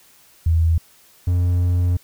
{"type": "tone pair in turn", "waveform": ["sine", "triangle"], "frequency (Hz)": [82, 88.59], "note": ["E2", "F2"], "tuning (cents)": [-9, 25], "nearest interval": "minor second", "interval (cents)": 134, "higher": "second", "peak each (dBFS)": -13, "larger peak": "neither", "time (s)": [[0.46, 0.78], [1.27, 1.97]], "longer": "second", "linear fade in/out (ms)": 5, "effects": ["white hiss -52 dBFS RMS until 2.03 s"]}